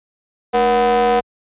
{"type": "ring-modulated tone", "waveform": "square", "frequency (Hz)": 130.2, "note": "C3", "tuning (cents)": -8, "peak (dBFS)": -10, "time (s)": [0.53, 1.21], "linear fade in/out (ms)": 20, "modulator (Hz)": 608, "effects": ["high-pass 60 Hz 12 dB/octave", "resampled to 8000 Hz"]}